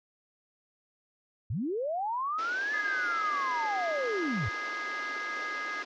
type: linear two-way sweep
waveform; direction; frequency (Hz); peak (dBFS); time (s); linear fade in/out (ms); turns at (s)
sine; up then down; 83.4 to 1747 to 83.4; -29; 1.5-4.49; 5; 2.73
type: band-pass noise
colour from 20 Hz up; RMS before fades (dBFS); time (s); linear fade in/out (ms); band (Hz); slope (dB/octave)
pink; -44; 2.38-5.85; 10; 280 to 5900; 48
type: harmonic tone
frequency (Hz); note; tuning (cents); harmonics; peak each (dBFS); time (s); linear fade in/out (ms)
413; G#4; -10; 3 / 4 / 5; -38 / -36 / -39; 2.73-5.83; 10
effects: none